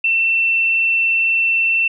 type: tone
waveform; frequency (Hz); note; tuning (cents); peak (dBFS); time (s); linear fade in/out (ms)
sine; 2689; E7; +34; -13; 0.04-1.88; 5
effects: none